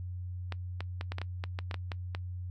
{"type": "clicks", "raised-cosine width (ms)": 0.3, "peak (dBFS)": -21, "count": 12, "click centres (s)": [0.523, 0.806, 1.011, 1.12, 1.184, 1.216, 1.439, 1.589, 1.712, 1.743, 1.918, 2.149], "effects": ["noise-tail reverb RT60 0.1 s tail -21 dB re dry", "added 90 Hz sine -36 dBFS peak until 2.5 s"]}